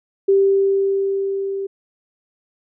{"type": "tone with level ramp", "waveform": "sine", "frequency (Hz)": 392, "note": "G4", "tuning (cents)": 0, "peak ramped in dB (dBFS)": [-10, -22], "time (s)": [0.28, 1.67], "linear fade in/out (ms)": 10, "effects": []}